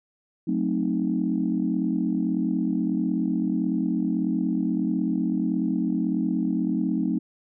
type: chord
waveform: sine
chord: F# diminished seventh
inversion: none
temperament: equal with one note detuned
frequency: 183.72 / 220 / 261.6 / 311.1 Hz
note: F#3 / A3 / C4 / Eb4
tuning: -12 / 0 / 0 / 0 cents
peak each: -27 dBFS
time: 0.47-7.19 s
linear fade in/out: 10 ms
effects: tanh soft clip ceiling -12 dBFS